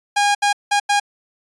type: tone bursts at uneven times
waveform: sawtooth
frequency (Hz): 816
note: G#5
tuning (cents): -31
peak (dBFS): -10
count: 4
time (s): 0.16-0.35 / 0.42-0.53 / 0.71-0.8 / 0.89-1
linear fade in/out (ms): 10
effects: resampled to 22050 Hz